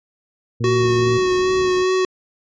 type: harmonic tone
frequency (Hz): 116.5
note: A#2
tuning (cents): -1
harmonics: 1 / 2 / 3 / 4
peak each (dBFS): -20 / -27 / -35 / -34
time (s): 0.6-1.18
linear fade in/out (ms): 10
type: tone with vibrato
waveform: square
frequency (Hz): 370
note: F#4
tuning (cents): 0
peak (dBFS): -16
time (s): 0.64-2.05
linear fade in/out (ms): 2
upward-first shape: sine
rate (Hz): 2.5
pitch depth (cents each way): 18
type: low-pass noise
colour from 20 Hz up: white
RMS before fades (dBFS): -35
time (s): 0.77-1.85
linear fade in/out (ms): 50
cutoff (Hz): 370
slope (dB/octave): 24
effects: resampled to 16000 Hz